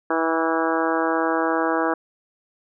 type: harmonic tone with a mistuned harmonic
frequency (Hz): 162.8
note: E3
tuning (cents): -21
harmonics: 2 / 3 / 4 / 5 / 6 / 7 / 8 / 9 / 10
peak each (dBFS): -24 / -26 / -27 / -28 / -29 / -29 / -30 / -31 / -31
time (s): 0.1-1.94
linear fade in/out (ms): 5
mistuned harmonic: 8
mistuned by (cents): +19
effects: none